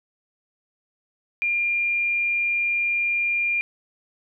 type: tone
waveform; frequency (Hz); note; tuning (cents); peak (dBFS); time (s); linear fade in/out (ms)
sine; 2400; D7; +37; -20; 1.42-3.61; 0
effects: none